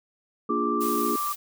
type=chord; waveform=sine; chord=Bb dominant seventh; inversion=none; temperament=equal; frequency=233.1 / 293.7 / 349.2 / 415.3 Hz; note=Bb3 / D4 / F4 / Ab4; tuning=0 / 0 / 0 / 0 cents; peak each=-30 dBFS; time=0.49-1.16 s; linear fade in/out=5 ms
type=tone; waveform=sine; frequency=1174.7 Hz; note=D6; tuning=in tune; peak=-26 dBFS; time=0.49-1.33 s; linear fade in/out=10 ms
type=noise; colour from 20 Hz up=blue; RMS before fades=-34 dBFS; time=0.8-1.36 s; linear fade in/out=20 ms
effects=none